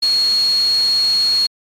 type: tone in noise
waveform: sine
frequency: 4311 Hz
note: C#8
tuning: 49 cents flat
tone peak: -12 dBFS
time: 0.02-1.47 s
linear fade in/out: 10 ms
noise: white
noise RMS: -28 dBFS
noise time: 0.02-1.47 s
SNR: +13 dB
effects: low-pass 9000 Hz 12 dB/octave + MP3 96 kbps